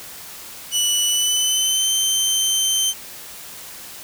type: tone with pitch glide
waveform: 20% pulse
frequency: 2960 to 3104 Hz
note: F#7 to G7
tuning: 0 to -18 cents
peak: -11 dBFS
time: 0.71-2.94 s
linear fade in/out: 50 ms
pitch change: +82 cents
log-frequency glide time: 1.07-1.93 s
effects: white hiss -37 dBFS RMS until 4.03 s